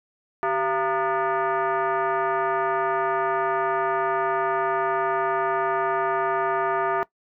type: tone with frequency modulation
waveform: sine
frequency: 146.83 Hz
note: D3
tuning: in tune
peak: -21 dBFS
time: 0.43-7.03 s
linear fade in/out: 0 ms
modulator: 535 Hz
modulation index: 2.5
effects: noise-tail reverb RT60 0.1 s tail -19 dB re dry